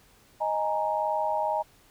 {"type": "chord", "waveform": "sine", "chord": "D# suspended fourth", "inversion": "none", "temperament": "equal", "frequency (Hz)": [622.3, 830.6, 932.3], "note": ["D#5", "G#5", "A#5"], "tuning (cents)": [0, 0, 0], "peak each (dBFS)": -29, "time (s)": [0.4, 1.63], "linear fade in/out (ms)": 20, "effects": ["pink hiss -59 dBFS RMS until 1.9 s"]}